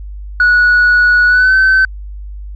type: tone with pitch glide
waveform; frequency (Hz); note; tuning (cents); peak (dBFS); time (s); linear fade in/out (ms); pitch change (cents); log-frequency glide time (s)
sine; 1465 to 1534.3; F#6 to G6; -18 to -38; -4; 0.4-1.85; 2; +80; 1.27-1.55
effects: tanh soft clip ceiling -4 dBFS + added 50 Hz sine -24 dBFS peak until 2.55 s